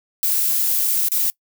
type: noise with dropouts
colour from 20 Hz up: violet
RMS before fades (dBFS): -19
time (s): 0.23-1.3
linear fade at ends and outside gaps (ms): 0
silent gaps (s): 1.085-1.118
effects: noise-tail reverb RT60 0.1 s tail -24 dB re dry